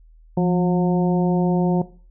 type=harmonic tone with a mistuned harmonic; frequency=180 Hz; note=F#3; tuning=47 cents flat; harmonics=1 / 2 / 3 / 4 / 5; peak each=-17 / -23 / -27 / -29 / -31 dBFS; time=0.37-1.82 s; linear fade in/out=5 ms; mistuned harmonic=1; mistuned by=-55 cents; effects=noise-tail reverb RT60 0.4 s tail -18 dB re dry + added 40 Hz sine -46 dBFS peak until 2.1 s